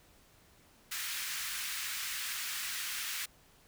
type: high-pass noise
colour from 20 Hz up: pink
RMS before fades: -38 dBFS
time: 0.91-3.26 s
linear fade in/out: 10 ms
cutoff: 1500 Hz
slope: 24 dB/octave
effects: pink hiss -63 dBFS RMS until 3.67 s